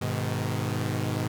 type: chord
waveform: sawtooth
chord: G# minor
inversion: none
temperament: equal with one note detuned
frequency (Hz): 103.83 / 126.21 / 155.56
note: G#2 / B2 / D#3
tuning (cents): 0 / +38 / 0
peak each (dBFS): -26 / -27 / -29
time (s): 0.01-1.28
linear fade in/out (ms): 10
effects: none